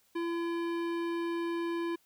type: tone with hard clipping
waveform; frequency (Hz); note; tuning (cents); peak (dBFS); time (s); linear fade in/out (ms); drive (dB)
sine; 338.6; E4; +46; -33; 0.15-1.96; 10; 16
effects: white hiss -69 dBFS RMS until 2.05 s